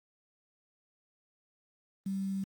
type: tone with quantisation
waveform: sine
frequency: 194 Hz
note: G3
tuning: 18 cents flat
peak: -31 dBFS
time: 2.06-2.44 s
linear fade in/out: 5 ms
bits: 9
effects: Opus 32 kbps